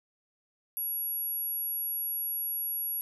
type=tone; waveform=sine; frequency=11340 Hz; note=F9; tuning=25 cents sharp; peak=-30 dBFS; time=0.77-3.01 s; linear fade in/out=0 ms; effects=none